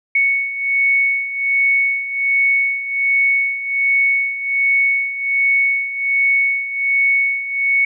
sine beating tone pair, 2217 / 2218.3 Hz, C#7 / C#7, 0 / +1 cents, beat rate 1.3 Hz, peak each -20 / -15 dBFS, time 0.15-7.85 s, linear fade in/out 5 ms, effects none

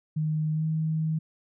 sine tone with pitch glide, 155 to 158.07 Hz, D#3 to D#3, -6 to +28 cents, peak -24 dBFS, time 0.16-1.19 s, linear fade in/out 10 ms, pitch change +34 cents, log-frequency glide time 0.53-0.64 s, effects none

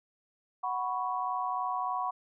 sine chord, F# suspended fourth, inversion none, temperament just, 740 / 986.7 / 1110 Hz, F#5 / B5 / C#6, 0 / -2 / +2 cents, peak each -34 dBFS, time 0.63-2.11 s, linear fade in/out 10 ms, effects none

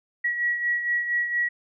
sine beating tone pair, 1920 / 1924.3 Hz, B6 / B6, -49 / -45 cents, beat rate 4.3 Hz, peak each -23 / -31 dBFS, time 0.24-1.49 s, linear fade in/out 10 ms, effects none

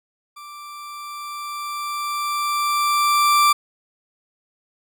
40% pulse tone with level ramp, 1174.7 Hz, D6, in tune, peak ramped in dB -36 to -11 dBFS, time 0.36-3.53 s, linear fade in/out 10 ms, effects none

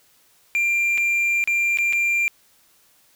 triangle tone with dropouts, 2380 Hz, D7, 22 cents sharp, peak -16 dBFS, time 0.55-2.28 s, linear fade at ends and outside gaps 0 ms, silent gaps 0.976-0.98 / 1.44-1.475 / 1.773-1.786 / 1.926-1.932 s, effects white hiss -58 dBFS RMS until 3.15 s

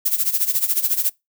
violet noise with tremolo, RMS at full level -17 dBFS, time 0.05-1.1 s, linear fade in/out 10 ms, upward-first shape sine, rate 14 Hz, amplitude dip 80%, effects noise-tail reverb RT60 0.2 s tail -25 dB re dry

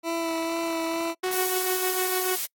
20% pulse tone with vibrato, 330.7 Hz, E4, 6 cents sharp, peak -21 dBFS, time 0.03-1.15 s, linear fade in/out 50 ms, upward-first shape sine, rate 2.2 Hz, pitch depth 15 cents each way
sawtooth tone with tremolo, 370 Hz, F#4, in tune, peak -20 dBFS, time 1.23-2.36 s, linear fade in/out 10 ms, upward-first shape sine, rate 6.7 Hz, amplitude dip 45%
blue noise, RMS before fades -29 dBFS, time 1.31-2.46 s, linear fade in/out 5 ms
effects noise-tail reverb RT60 0.1 s tail -26 dB re dry + AAC 64 kbps

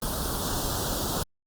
pink band-stop noise, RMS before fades -29 dBFS, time 0.02-1.23 s, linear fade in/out 2 ms, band 1500 to 3200 Hz, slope 48 dB/octave, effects Opus 24 kbps

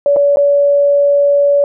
sine tone with dropouts, 570 Hz, C#5, 48 cents sharp, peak -7 dBFS, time 0.06-1.64 s, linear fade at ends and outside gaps 1 ms, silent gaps 0.162-0.167 / 0.36-0.37 s, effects none

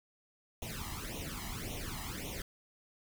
pink noise with flanger, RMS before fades -41 dBFS, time 0.62-2.42 s, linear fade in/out 2 ms, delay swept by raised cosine 0.31 to 1.02 ms, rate 1.8 Hz, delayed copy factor +0.85, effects none

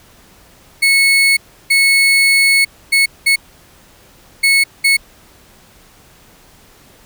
35% pulse tone bursts at uneven times, 2200 Hz, C#7, 14 cents flat, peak -7 dBFS, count 6, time 0.82-1.37 / 1.7-2.65 / 2.92-3.06 / 3.26-3.36 / 4.43-4.64 / 4.84-4.97 s, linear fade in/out 10 ms, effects pink hiss -46 dBFS RMS until 7.05 s

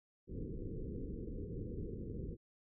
pink low-pass noise, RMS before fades -43 dBFS, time 0.27-2.37 s, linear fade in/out 50 ms, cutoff 490 Hz, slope 96 dB/octave, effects none

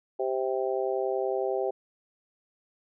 harmonic tone, 130.81 Hz, C3, in tune, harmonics 3 / 4 / 5 / 6, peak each -29 / -31 / -33 / -35 dBFS, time 0.19-1.71 s, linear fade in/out 10 ms, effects none

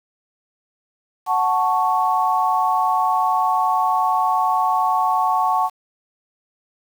sine chord, F# minor, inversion none, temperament equal, 740 / 880 / 1108.7 Hz, F#5 / A5 / C#6, 0 / 0 / 0 cents, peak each -20 dBFS, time 1.26-5.7 s, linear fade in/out 50 ms, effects 7-bit

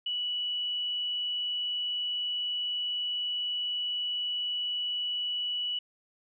sine tone, 2948 Hz, F#7, 7 cents flat, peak -29 dBFS, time 0.06-5.79 s, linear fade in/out 5 ms, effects none

